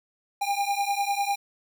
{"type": "beating tone pair", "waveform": "square", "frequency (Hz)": [799, 809], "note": ["G5", "G#5"], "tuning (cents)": [33, -46], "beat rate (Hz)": 10, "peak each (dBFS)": -28, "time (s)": [0.41, 1.36], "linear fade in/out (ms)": 10, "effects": []}